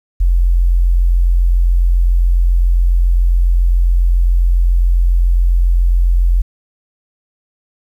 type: tone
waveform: sine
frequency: 43.65 Hz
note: F1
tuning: in tune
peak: -8 dBFS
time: 0.2-6.42 s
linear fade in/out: 10 ms
effects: 8-bit